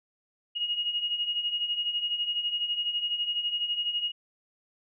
sine beating tone pair, 2868 / 2880 Hz, F7 / F#7, +45 / -47 cents, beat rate 12 Hz, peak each -34 / -28 dBFS, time 0.55-4.12 s, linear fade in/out 20 ms, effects none

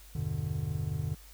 triangle chord, E minor seventh, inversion none, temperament just, 82.41 / 98.89 / 123.61 / 148.33 Hz, E2 / G2 / B2 / D3, 0 / +16 / +2 / +18 cents, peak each -36 / -35 / -35 / -32 dBFS, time 0.15-1.15 s, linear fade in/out 5 ms, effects added 50 Hz sine -51 dBFS peak until 1.33 s + white hiss -56 dBFS RMS until 1.33 s

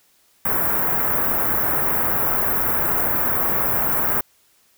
white band-stop noise, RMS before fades -20 dBFS, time 0.45-4.21 s, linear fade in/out 5 ms, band 1600 to 15000 Hz, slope 24 dB/octave, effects white hiss -59 dBFS RMS until 4.77 s

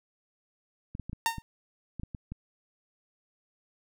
clicks, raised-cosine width 5 ms, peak -25 dBFS, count 9, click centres 0.951 / 0.997 / 1.096 / 1.131 / 1.383 / 1.997 / 2.034 / 2.148 / 2.32 s
sawtooth tone with exponential decay, 915 Hz, A#5, 32 cents flat, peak -17 dBFS, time 1.26-1.42 s, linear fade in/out 0 ms, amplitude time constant 34 ms
effects none

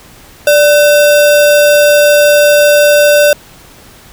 sine tone with sample-and-hold, 587.3 Hz, D5, in tune, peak -3 dBFS, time 0.47-3.33 s, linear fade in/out 2 ms, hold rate 2100 Hz, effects pink hiss -38 dBFS RMS until 4.12 s

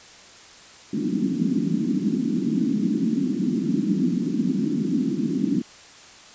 pink band-pass noise, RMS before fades -23 dBFS, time 0.93-5.62 s, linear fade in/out 5 ms, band 180 to 310 Hz, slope 48 dB/octave, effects white hiss -46 dBFS RMS until 6.34 s + resampled to 16000 Hz

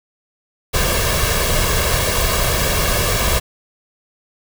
pink noise with comb filter, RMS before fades -17 dBFS, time 0.73-3.4 s, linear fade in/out 20 ms, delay 1.8 ms, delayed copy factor +0.65, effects none

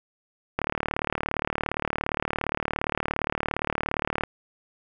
click train, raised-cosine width 0.5 ms, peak -10 dBFS, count 137, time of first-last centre 0.59-4.236 s, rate 37.3 Hz, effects none

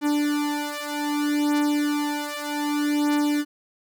45% pulse beating tone pair, 293.7 / 294.34 Hz, D4 / D4, 0 / +4 cents, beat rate 0.64 Hz, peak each -25 dBFS, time 0.01-3.45 s, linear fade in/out 50 ms, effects none

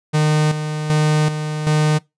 45% pulse tone with tremolo, 152.8 Hz, D#3, 31 cents flat, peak -13 dBFS, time 0.13-1.99 s, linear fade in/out 20 ms, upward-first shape square, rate 1.3 Hz, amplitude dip 60%, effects noise-tail reverb RT60 0.2 s tail -23 dB re dry + resampled to 22050 Hz

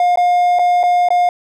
triangle tone with dropouts, 711 Hz, F5, 31 cents sharp, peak -8 dBFS, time 0-1.29 s, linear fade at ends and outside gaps 2 ms, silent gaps 0.158-0.173 / 0.588-0.593 / 0.831-0.836 / 1.087-1.104 s, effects none

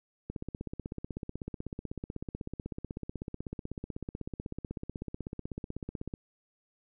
click train, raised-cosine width 3 ms, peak -24 dBFS, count 95, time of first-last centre 0.3-6.139 s, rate 16.1 Hz, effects none

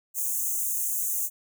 white high-pass noise, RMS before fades -28 dBFS, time 0.14-1.3 s, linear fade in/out 50 ms, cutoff 6200 Hz, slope 96 dB/octave, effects none

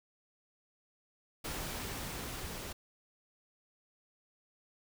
pink noise with level ramp, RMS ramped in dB -39 to -43 dBFS, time 1.44-2.73 s, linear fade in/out 10 ms, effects none

